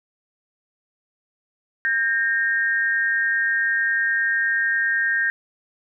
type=tone pair together; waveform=sine; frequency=1597 / 1846.4 Hz; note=G6 / A#6; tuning=+32 / -17 cents; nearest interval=minor third; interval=251 cents; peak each=-21 dBFS; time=1.85-5.3 s; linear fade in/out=0 ms; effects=none